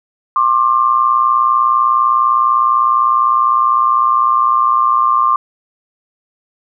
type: tone pair together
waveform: sine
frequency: 1064 / 1183.9 Hz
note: C6 / D6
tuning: +29 / +14 cents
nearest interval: major second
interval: 185 cents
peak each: -12 dBFS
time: 0.36-5.36 s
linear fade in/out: 2 ms
effects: none